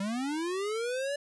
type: linear sweep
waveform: square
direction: up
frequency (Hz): 190 to 580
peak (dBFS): -31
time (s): 0-1.16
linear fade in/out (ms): 5
effects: resampled to 24000 Hz